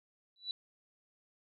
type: tone with exponential growth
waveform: sine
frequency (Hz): 3951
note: B7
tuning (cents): 0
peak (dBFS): -31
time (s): 0.36-0.51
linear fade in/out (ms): 1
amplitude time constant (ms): 31
effects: none